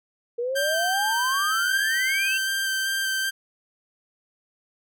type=exponential sweep; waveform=sine; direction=up; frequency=466.2 to 2753 Hz; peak=-24 dBFS; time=0.38-2.38 s; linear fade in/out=10 ms
type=tone with vibrato; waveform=sawtooth; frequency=1568 Hz; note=G6; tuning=in tune; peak=-20 dBFS; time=0.55-3.31 s; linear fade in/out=20 ms; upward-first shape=square; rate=2.6 Hz; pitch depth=12 cents each way
effects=none